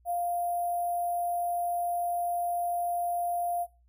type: tone with sample-and-hold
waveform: sine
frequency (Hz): 698.5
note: F5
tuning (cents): 0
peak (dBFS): -27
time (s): 0.05-3.67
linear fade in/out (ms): 50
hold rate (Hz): 11025
effects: noise-tail reverb RT60 0.3 s tail -20 dB re dry + added 60 Hz sine -60 dBFS peak until 3.88 s